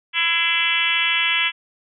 harmonic tone with a mistuned harmonic, 333.6 Hz, E4, 21 cents sharp, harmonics 3 / 4 / 5 / 6 / 7 / 8 / 9 / 10, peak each -32 / -31 / -27 / -24 / -24 / -23 / -24 / -25 dBFS, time 0.13-1.52 s, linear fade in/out 50 ms, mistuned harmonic 6, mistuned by +39 cents, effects none

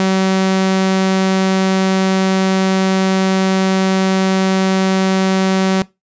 sawtooth tone, 190 Hz, F#3, 46 cents sharp, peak -8 dBFS, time 0-5.82 s, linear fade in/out 2 ms, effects noise-tail reverb RT60 0.2 s tail -20 dB re dry + resampled to 16000 Hz

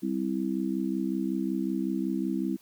sine chord, C major, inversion second, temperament just, 196.22 / 261.6 / 327 Hz, G3 / C4 / E4, +2 / 0 / -14 cents, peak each -31 dBFS, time 0.02-2.57 s, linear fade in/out 20 ms, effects white hiss -60 dBFS RMS until 2.61 s

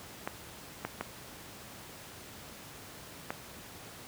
clicks, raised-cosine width 0.5 ms, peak -18 dBFS, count 4, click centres 0.275 / 0.85 / 1.01 / 3.305 s, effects pink hiss -48 dBFS RMS until 4.07 s + high-pass 80 Hz 12 dB/octave

